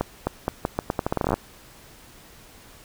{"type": "accelerating click train", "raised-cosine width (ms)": 1, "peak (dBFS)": -8, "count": 18, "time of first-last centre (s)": [0.01, 1.34], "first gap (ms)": 260, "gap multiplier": 0.81, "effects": ["pink hiss -49 dBFS RMS until 2.84 s"]}